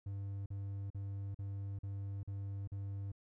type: tone bursts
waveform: triangle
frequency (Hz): 99.1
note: G2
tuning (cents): +19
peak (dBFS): -37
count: 7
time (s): 0.06-3.118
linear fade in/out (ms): 5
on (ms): 400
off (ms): 43
effects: none